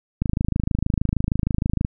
click train, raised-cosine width 5 ms, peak -8 dBFS, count 44, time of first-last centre 0.22-1.849 s, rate 26.4 Hz, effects none

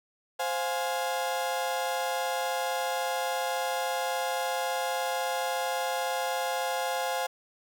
35% pulse chord, F minor, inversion second, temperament equal with one note detuned, 523.3 / 707 / 830.6 Hz, C5 / F5 / Ab5, 0 / +21 / 0 cents, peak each -31 dBFS, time 0.39-7.27 s, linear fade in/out 10 ms, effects none

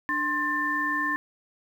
sine tone cluster, 295.4 / 1058 / 1782 Hz, D4 / C6 / A6, +10 / +19 / +22 cents, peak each -33 / -29 / -26 dBFS, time 0.09-1.16 s, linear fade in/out 0 ms, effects 9-bit

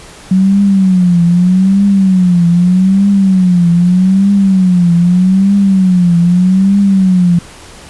sine tone with vibrato, 185 Hz, F#3, in tune, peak -5 dBFS, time 0.31-7.39 s, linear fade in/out 5 ms, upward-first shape triangle, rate 0.81 Hz, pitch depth 150 cents each way, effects pink hiss -34 dBFS RMS until 7.89 s + resampled to 24000 Hz

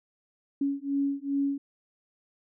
sine beating tone pair, 278 / 280.5 Hz, C#4 / C#4, +5 / +21 cents, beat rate 2.5 Hz, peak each -29 dBFS, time 0.61-1.58 s, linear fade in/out 5 ms, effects none

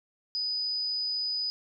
sine tone, 4978 Hz, D#8, in tune, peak -28 dBFS, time 0.35-1.5 s, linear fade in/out 0 ms, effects none

